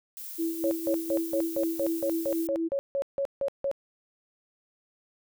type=noise; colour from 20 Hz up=violet; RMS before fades=-40 dBFS; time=0.17-2.47 s; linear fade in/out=0 ms
type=tone with tremolo; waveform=sine; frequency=329.6 Hz; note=E4; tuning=in tune; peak=-25 dBFS; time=0.38-2.69 s; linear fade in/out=20 ms; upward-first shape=sine; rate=4.1 Hz; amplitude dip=65%
type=tone bursts; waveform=sine; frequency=554.4 Hz; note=C#5; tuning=in tune; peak=-25 dBFS; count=14; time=0.64-3.714 s; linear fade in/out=0 ms; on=71 ms; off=160 ms
effects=none